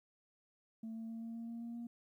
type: tone with pitch steps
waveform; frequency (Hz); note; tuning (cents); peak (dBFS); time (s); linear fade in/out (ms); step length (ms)
sine; 223.7 / 225.4 / 227.1 / 228.8 / 230.5 / 232.3 / 234 / 235.8; A3 / A3 / A#3 / A#3 / A#3 / A#3 / A#3 / A#3; +29 / +42 / -45 / -32 / -19 / -6 / +7 / +20; -40; 0.83-1.87; 5; 130
effects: tanh soft clip ceiling -40 dBFS + 13-bit